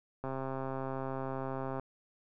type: click train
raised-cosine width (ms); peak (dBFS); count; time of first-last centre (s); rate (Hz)
1; -24; 208; 0.24-1.796; 133
effects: none